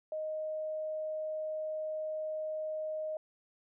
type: tone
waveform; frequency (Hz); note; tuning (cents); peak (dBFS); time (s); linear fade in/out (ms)
sine; 622.3; D#5; 0; -34; 0.12-3.17; 2
effects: none